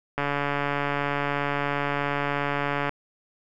click train, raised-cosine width 0.5 ms, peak -11 dBFS, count 389, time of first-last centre 0.18-2.893 s, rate 143 Hz, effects none

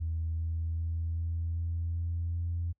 sine tone with pitch steps, 81.2 / 81.86 / 82.52 / 83.19 / 83.87 / 84.55 / 85.24 Hz, E2 / E2 / E2 / E2 / E2 / E2 / F2, -26 / -12 / +2 / +16 / +30 / +44 / -41 cents, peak -29 dBFS, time 0-2.73 s, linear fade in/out 20 ms, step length 390 ms, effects noise-tail reverb RT60 0.1 s tail -26 dB re dry + tanh soft clip ceiling -25 dBFS

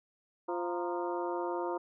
harmonic tone with a mistuned harmonic, 174.6 Hz, F3, in tune, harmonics 2 / 3 / 4 / 5 / 6 / 7 / 8, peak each -35 / -39 / -41 / -38 / -46 / -45 / -52 dBFS, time 0.48-1.78 s, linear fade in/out 10 ms, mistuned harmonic 5, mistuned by +110 cents, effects none

